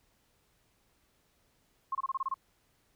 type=tone bursts; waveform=sine; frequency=1072 Hz; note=C6; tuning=42 cents sharp; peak=-29 dBFS; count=8; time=1.92-2.342 s; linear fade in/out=5 ms; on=30 ms; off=26 ms; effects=pink hiss -71 dBFS RMS until 2.95 s